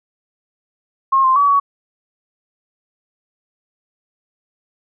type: tone with pitch steps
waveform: sine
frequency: 1075 / 1047 / 1139 / 1126 Hz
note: C6 / C6 / C#6 / C#6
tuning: +47 / +1 / +47 / +27 cents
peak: -10 dBFS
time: 1.12-1.6 s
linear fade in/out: 10 ms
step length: 120 ms
effects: none